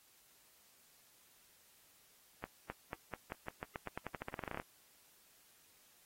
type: accelerating click train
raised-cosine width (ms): 0.5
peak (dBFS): -26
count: 22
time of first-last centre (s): 2.44-4.599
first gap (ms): 260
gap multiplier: 0.89
effects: white hiss -67 dBFS RMS until 6.05 s + AAC 48 kbps